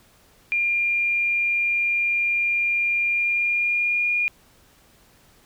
sine tone with pitch glide, 2400 to 2426 Hz, D7 to D#7, +37 to -44 cents, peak -19 dBFS, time 0.52-4.28 s, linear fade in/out 0 ms, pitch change +19 cents, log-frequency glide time 3.14-4.1 s, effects pink hiss -56 dBFS RMS until 5.45 s

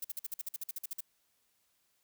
violet noise bursts, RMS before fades -38 dBFS, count 14, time 0.02-1.007 s, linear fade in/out 5 ms, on 25 ms, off 49 ms, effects white hiss -75 dBFS RMS until 2.03 s

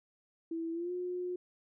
sine tone with pitch glide, 329.6 to 359.4 Hz, E4 to F4, 0 to +50 cents, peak -34 dBFS, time 0.51-1.36 s, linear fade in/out 5 ms, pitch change +150 cents, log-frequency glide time 0.72-0.92 s, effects none

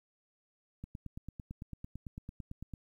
click train, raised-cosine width 5 ms, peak -30 dBFS, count 18, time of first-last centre 0.84-2.737 s, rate 8.96 Hz, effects 11-bit

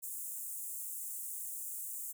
pink high-pass noise, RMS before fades -42 dBFS, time 0.02-2.13 s, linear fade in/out 20 ms, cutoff 7500 Hz, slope 48 dB/octave, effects none

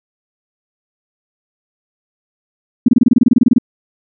sine tone bursts, 242.7 Hz, B3, 30 cents flat, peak -4 dBFS, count 15, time 2.86-3.584 s, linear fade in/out 5 ms, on 24 ms, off 26 ms, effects none

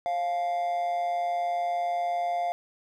triangle tone with amplitude modulation, 698.5 Hz, F5, in tune, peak -21 dBFS, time 0.06-2.52 s, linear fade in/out 0 ms, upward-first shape sine, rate 160 Hz, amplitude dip 55%, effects none

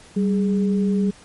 sine tone pair together, 194.75 / 415.3 Hz, G3 / G#4, -11 / 0 cents, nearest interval octave + minor second, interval 1311 cents, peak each -17 / -26 dBFS, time 0.16-1.11 s, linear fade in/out 10 ms, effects pink hiss -47 dBFS RMS until 1.24 s + MP3 48 kbps

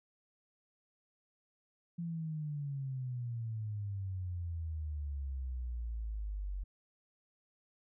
sine exponential sweep, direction down, 172.3 to 46.25 Hz, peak -36 dBFS, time 1.98-6.64 s, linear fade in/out 10 ms, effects none

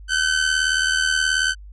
sawtooth tone with amplitude modulation, 1526 Hz, G6, 47 cents flat, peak -11 dBFS, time 0.08-1.55 s, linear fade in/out 50 ms, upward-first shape sine, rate 78.6 Hz, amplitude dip 65%, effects added 50 Hz sine -37 dBFS peak until 1.72 s + resampled to 22050 Hz

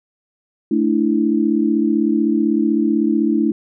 sine chord, A suspended fourth, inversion none, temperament equal, 220 / 293.7 / 329.6 Hz, A3 / D4 / E4, 0 / 0 / 0 cents, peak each -18 dBFS, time 0.71-3.52 s, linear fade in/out 5 ms, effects none

